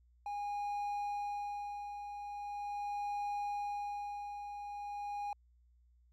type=tone with tremolo; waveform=triangle; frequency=819 Hz; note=G#5; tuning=24 cents flat; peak=-33 dBFS; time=0.26-5.33 s; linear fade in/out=2 ms; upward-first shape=sine; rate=0.41 Hz; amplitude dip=55%; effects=added 60 Hz sine -64 dBFS peak until 6.12 s